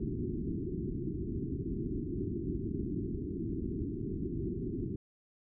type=low-pass noise; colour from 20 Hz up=white; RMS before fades=-36 dBFS; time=0-4.96 s; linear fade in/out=5 ms; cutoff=390 Hz; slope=96 dB/octave; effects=none